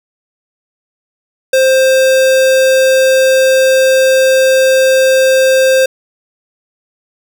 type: tone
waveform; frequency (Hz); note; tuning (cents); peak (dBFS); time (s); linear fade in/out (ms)
square; 525; C5; +6; -7; 1.53-5.86; 5
effects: none